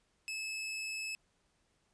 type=tone; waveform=sawtooth; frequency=2600 Hz; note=E7; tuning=24 cents flat; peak=-34 dBFS; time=0.28-1.15 s; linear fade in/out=0 ms; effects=pink hiss -75 dBFS RMS until 1.93 s + resampled to 22050 Hz